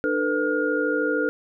sine tone cluster, 299.7 / 445.9 / 499 / 1423 Hz, D4 / A4 / B4 / F6, +35 / +23 / +18 / +32 cents, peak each -26 dBFS, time 0.04-1.29 s, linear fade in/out 0 ms, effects none

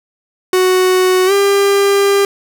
45% pulse tone with pitch glide, 370 to 398.9 Hz, F#4 to G4, 0 to +30 cents, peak -9 dBFS, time 0.53-2.25 s, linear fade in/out 2 ms, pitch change +130 cents, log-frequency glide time 1.26-1.32 s, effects none

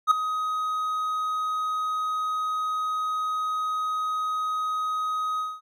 triangle tone with ADSR envelope, 1258 Hz, D#6, 19 cents sharp, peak -10 dBFS, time 0.07-5.61 s, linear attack 41 ms, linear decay 5 ms, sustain -13 dB, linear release 220 ms, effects none

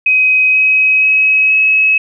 sine tone with pitch steps, 2525 / 2540 / 2554 / 2569 Hz, D#7 / D#7 / D#7 / E7, +25 / +35 / +45 / -45 cents, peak -7 dBFS, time 0.06-1.98 s, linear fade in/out 5 ms, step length 480 ms, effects none

